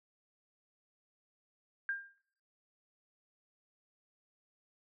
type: tone with exponential decay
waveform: sine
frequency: 1600 Hz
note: G6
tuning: 35 cents sharp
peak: -30 dBFS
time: 1.89-2.18 s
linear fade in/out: 1 ms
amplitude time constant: 62 ms
effects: noise-tail reverb RT60 0.7 s tail -22 dB re dry